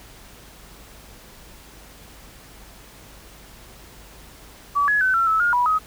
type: tone with pitch steps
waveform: sine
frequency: 1145 / 1688 / 1519 / 1349 / 1305 / 1422 / 978 / 1264 Hz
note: D6 / G#6 / F#6 / E6 / E6 / F6 / B5 / D#6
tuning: -44 / +28 / +45 / +40 / -18 / +31 / -17 / +27 cents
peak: -16 dBFS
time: 4.75-5.79 s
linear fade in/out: 20 ms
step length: 130 ms
effects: added 50 Hz sine -49 dBFS peak until 5.86 s + pink hiss -46 dBFS RMS until 5.86 s